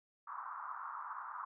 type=band-pass noise; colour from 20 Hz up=pink; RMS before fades=-45 dBFS; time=0.27-1.45 s; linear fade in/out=10 ms; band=980 to 1300 Hz; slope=48 dB/octave; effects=none